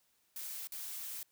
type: noise with dropouts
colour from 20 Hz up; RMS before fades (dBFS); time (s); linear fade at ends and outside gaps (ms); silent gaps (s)
blue; -43; 0.36-1.23; 2; 0.672-0.72
effects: white hiss -74 dBFS RMS until 1.31 s